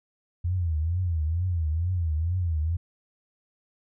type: tone with vibrato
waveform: sine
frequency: 84 Hz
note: E2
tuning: 33 cents sharp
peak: -23 dBFS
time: 0.44-2.77 s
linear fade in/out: 10 ms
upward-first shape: triangle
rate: 2.2 Hz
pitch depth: 190 cents each way
effects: none